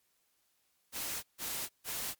white noise bursts, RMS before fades -38 dBFS, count 3, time 0.92-2.15 s, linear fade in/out 50 ms, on 310 ms, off 150 ms, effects white hiss -75 dBFS RMS until 2.19 s + MP3 96 kbps

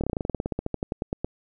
slowing click train, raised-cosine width 2 ms, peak -13 dBFS, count 21, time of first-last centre 0.01-1.246 s, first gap 27 ms, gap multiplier 1.08, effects none

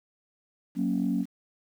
sine chord, F# major, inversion none, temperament equal, 185 / 233.1 / 277.2 Hz, F#3 / A#3 / C#4, 0 / 0 / 0 cents, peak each -28 dBFS, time 0.75-1.26 s, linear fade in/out 50 ms, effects tanh soft clip ceiling -17 dBFS + 9-bit

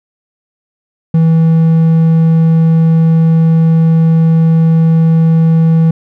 triangle tone, 162.7 Hz, E3, 22 cents flat, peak -3 dBFS, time 1.14-5.91 s, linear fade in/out 5 ms, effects none

